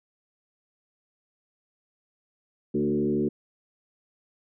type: tone with frequency modulation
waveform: sine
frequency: 297.4 Hz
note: D4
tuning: 22 cents sharp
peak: -22 dBFS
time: 2.74-3.29 s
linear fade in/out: 10 ms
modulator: 72.5 Hz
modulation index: 1.6
effects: none